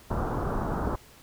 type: low-pass noise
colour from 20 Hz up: pink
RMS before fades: -29 dBFS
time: 0.1-0.96 s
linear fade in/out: 10 ms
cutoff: 1400 Hz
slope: 48 dB/octave
effects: pink hiss -53 dBFS RMS until 1.22 s